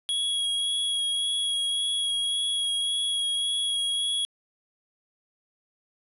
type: tone with vibrato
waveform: square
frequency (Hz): 3322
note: G#7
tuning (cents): 0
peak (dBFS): -25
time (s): 0.09-4.25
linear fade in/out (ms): 0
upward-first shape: sine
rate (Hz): 1.8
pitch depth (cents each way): 12
effects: resampled to 32000 Hz + 9-bit